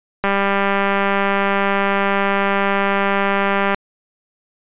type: click train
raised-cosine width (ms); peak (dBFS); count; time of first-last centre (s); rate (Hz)
0.5; -3; 695; 0.24-3.745; 198
effects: resampled to 8000 Hz